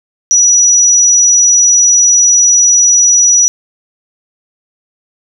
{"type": "tone", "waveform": "sine", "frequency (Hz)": 5860, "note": "F#8", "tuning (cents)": -18, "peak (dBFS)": -4, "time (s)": [0.31, 3.48], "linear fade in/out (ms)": 0, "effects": []}